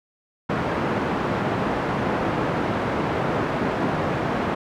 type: band-pass noise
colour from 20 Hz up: pink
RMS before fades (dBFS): -24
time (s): 0.49-4.55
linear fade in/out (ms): 10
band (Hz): 140 to 1400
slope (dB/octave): 12
effects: none